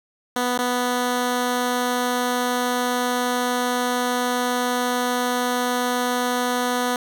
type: tone with dropouts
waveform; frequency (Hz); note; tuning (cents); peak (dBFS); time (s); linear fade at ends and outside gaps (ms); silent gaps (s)
10% pulse; 246.9; B3; 0; -12; 0.36-6.96; 2; 0.577-0.588
effects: none